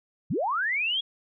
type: linear sweep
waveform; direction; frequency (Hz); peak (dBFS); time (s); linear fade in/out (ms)
sine; up; 97.8 to 3347; -24; 0.3-1.01; 10
effects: none